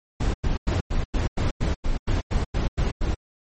brown noise bursts, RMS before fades -22 dBFS, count 13, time 0.2-3.148 s, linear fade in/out 10 ms, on 140 ms, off 94 ms, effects MP3 32 kbps

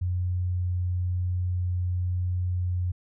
sine tone, 89.9 Hz, F#2, 49 cents flat, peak -24 dBFS, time 0.01-2.92 s, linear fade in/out 10 ms, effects none

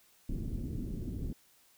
pink low-pass noise, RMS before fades -37 dBFS, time 0.29-1.33 s, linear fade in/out 2 ms, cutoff 310 Hz, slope 24 dB/octave, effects white hiss -65 dBFS RMS until 1.77 s

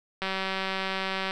click train, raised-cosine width 0.3 ms, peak -14 dBFS, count 209, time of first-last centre 0.22-1.309 s, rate 191 Hz, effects none

